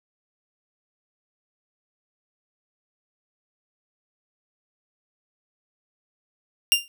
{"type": "tone with exponential decay", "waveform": "sawtooth", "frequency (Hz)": 2794, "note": "F7", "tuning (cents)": 0, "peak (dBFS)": -8, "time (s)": [6.72, 6.88], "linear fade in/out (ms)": 0, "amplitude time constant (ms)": 33, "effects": []}